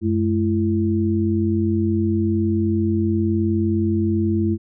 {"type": "tone cluster", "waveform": "sine", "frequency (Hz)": [95.2, 214.3, 334], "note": ["F#2", "A3", "E4"], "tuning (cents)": [50, -45, 23], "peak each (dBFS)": -21, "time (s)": [0.01, 4.58], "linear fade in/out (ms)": 50, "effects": []}